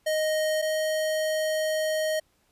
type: tone pair in turn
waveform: square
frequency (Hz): 622.3 / 624.8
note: D#5 / D#5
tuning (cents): 0 / +7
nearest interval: unison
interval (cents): 7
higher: second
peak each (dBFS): -24 / -25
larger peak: first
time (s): 0.06-0.62 / 0.62-2.2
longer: second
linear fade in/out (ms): 10
effects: pink hiss -68 dBFS RMS until 2.51 s + resampled to 32000 Hz